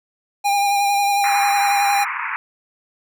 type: tone with vibrato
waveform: square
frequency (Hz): 806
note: G5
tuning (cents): +48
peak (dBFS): -16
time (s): 0.44-2.05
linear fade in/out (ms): 20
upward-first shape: sine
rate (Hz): 11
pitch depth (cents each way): 22
type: band-pass noise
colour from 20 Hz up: pink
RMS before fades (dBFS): -25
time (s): 1.24-2.36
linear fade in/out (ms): 0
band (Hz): 900 to 2500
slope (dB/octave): 96
effects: none